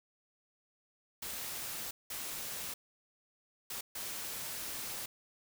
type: noise bursts at uneven times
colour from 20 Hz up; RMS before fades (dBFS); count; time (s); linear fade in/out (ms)
white; -41; 4; 1.22-1.91 / 2.1-2.74 / 3.7-3.81 / 3.95-5.06; 5
effects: none